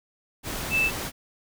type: tone in noise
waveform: sine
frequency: 2637 Hz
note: E7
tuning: in tune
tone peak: -20 dBFS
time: 0.7-0.91 s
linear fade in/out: 50 ms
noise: pink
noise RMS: -32 dBFS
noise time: 0.43-1.12 s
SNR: +9 dB
effects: none